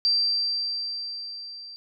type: tone with level ramp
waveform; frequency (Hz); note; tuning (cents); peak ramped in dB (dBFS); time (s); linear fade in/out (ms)
sine; 4699; D8; 0; -18 to -39; 0.05-1.76; 0
effects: none